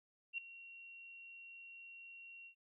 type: tone with ADSR envelope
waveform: sine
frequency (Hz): 2742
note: F7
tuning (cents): -32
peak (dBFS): -36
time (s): 0.33-2.55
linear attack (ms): 50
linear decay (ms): 4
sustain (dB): -16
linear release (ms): 88
effects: none